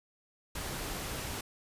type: noise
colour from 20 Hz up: pink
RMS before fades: -38 dBFS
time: 0.55-1.41 s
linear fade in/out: 5 ms
effects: resampled to 32000 Hz